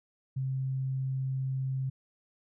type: tone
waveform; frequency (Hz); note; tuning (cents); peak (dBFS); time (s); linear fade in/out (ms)
sine; 132.5; C3; +22; -29; 0.36-1.9; 10
effects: none